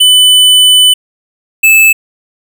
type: tone pair in turn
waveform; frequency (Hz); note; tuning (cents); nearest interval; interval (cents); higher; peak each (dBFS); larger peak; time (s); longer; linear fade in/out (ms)
square; 3000 / 2620; F#7 / E7; +23 / -11; major second; 234; first; -3; neither; 0-0.94 / 1.63-1.93; first; 10
effects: none